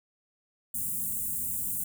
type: band-stop noise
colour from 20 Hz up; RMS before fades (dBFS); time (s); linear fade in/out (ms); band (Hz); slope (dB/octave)
white; -32; 0.74-1.84; 5; 260 to 7800; 48
effects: none